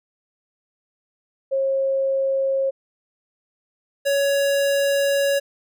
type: tone pair in turn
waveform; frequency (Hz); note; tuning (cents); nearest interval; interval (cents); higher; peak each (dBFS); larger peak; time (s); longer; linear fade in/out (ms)
sine / square; 540 / 559.5; C#5 / C#5; -45 / +16; minor second; 61; second; -18; neither; 1.51-2.71 / 4.05-5.4; second; 20
effects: none